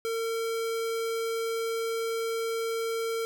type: tone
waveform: square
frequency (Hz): 454.9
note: A#4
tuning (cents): -42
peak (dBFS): -29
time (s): 0.05-3.25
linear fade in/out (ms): 0
effects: none